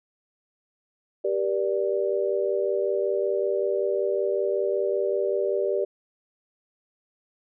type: chord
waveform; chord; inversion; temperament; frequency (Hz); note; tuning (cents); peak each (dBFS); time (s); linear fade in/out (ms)
sine; G minor; none; equal with one note detuned; 392 / 477.3 / 587.3; G4 / Bb4 / D5; 0 / +41 / 0; -25 / -28 / -27; 1.24-5.85; 10
effects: none